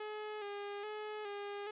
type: tone with vibrato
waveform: sawtooth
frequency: 415.6 Hz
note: G#4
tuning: 1 cent sharp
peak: -37 dBFS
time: 0-1.71 s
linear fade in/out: 5 ms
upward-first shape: square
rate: 1.2 Hz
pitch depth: 39 cents each way
effects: resampled to 8000 Hz + 11-bit